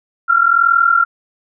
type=tone pair together; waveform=sine; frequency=1355.6 / 1396.9 Hz; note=E6 / F6; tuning=+48 / 0 cents; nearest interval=minor second; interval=52 cents; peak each=-12 dBFS; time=0.28-1.05 s; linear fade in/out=20 ms; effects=none